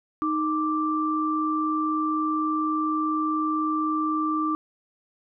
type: tone pair together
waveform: sine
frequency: 310.6 / 1174.7 Hz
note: D#4 / D6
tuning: -3 / 0 cents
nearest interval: octave + major seventh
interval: 2303 cents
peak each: -25 dBFS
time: 0.22-4.55 s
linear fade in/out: 0 ms
effects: none